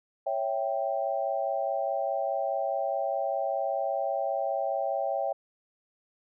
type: chord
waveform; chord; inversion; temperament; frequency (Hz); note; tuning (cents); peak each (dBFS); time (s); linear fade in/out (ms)
sine; C# diminished; none; equal; 554.4 / 659.3 / 784; C#5 / E5 / G5; 0 / 0 / 0; -31; 0.26-5.33; 10
effects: none